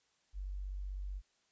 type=tone; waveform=sine; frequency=47.92 Hz; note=G1; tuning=39 cents flat; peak=-38 dBFS; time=0.33-1.22 s; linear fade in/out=50 ms; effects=white hiss -75 dBFS RMS until 1.51 s + resampled to 16000 Hz